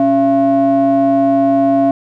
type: ring-modulated tone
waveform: triangle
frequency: 200.8 Hz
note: G3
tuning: 42 cents sharp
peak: -4 dBFS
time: 0-1.91 s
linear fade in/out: 2 ms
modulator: 478 Hz
effects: none